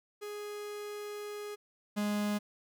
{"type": "tone pair in turn", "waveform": "45% pulse", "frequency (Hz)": [415.3, 207.7], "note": ["G#4", "G#3"], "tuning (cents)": [0, 0], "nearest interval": "octave", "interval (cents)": 1200, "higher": "first", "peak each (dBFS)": [-39, -30], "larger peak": "second", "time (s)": [[0.21, 1.56], [1.96, 2.39]], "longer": "first", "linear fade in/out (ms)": 20, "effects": []}